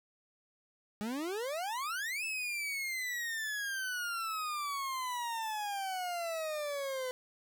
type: exponential two-way sweep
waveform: 40% pulse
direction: up then down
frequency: 202.2 to 2637 to 503 Hz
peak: -34 dBFS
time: 1.01-7.11 s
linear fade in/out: 0 ms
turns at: 2.24 s
effects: none